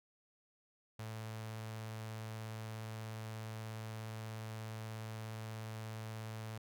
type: tone with notch filter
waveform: sawtooth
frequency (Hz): 110.4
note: A2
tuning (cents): +6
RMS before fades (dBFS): -45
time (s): 0.99-6.58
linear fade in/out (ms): 5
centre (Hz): 290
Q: 1.3
effects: none

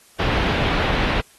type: low-pass noise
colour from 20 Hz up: pink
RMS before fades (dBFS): -21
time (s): 0.19-1.21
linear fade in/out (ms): 10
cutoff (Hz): 3600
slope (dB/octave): 24
effects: white hiss -52 dBFS RMS until 1.38 s + AAC 32 kbps

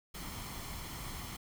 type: noise with comb filter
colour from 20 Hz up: pink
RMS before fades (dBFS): -43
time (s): 0.14-1.37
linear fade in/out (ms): 10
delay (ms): 0.94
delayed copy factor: +0.5
effects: none

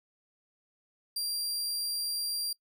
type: tone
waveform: sawtooth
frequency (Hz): 4747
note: D8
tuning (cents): +18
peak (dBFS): -28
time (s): 1.16-2.53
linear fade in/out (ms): 5
effects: noise-tail reverb RT60 0.1 s tail -26 dB re dry

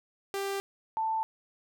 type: tone pair in turn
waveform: sawtooth / sine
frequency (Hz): 394.5 / 885.6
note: G4 / A5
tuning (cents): +11 / +11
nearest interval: octave + major second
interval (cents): 1400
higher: second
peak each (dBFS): -27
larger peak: neither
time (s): 0.34-0.6 / 0.97-1.23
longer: neither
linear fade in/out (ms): 0
effects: none

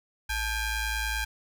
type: ring-modulated tone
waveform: sawtooth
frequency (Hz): 815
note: G#5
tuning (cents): -33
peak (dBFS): -21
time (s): 0.29-1.25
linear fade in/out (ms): 10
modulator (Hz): 760
effects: none

